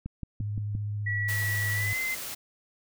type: click train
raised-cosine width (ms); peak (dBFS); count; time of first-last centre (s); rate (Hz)
5; -22; 5; 0.06-0.751; 5.79
type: tone with vibrato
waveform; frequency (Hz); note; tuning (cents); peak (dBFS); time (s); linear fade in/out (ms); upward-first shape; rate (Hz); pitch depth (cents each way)
sine; 103.83; G#2; 0; -29; 0.4-1.93; 0; sine; 15; 14
type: tone with pitch glide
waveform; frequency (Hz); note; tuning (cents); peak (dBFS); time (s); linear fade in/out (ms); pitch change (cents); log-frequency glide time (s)
sine; 1939 to 2066; B6 to C7; -32 to -22; -28; 1.06-2.15; 10; +110; 1.73-1.99
type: noise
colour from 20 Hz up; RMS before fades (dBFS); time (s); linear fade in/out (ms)
white; -37; 1.28-2.35; 10
effects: none